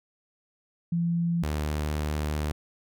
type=tone pair in turn; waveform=sine / sawtooth; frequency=170 / 75.4 Hz; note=F3 / D2; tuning=-46 / +46 cents; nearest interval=octave + major second; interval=1408 cents; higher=first; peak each=-23 dBFS; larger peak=neither; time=0.92-1.43 / 1.43-2.52 s; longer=second; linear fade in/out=5 ms; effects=none